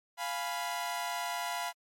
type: chord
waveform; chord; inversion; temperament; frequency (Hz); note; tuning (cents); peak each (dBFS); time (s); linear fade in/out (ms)
sawtooth; F diminished; none; equal; 698.5 / 830.6 / 987.8; F5 / Ab5 / Cb6; 0 / 0 / 0; -33 / -37 / -33; 0.17-1.73; 50
effects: MP3 64 kbps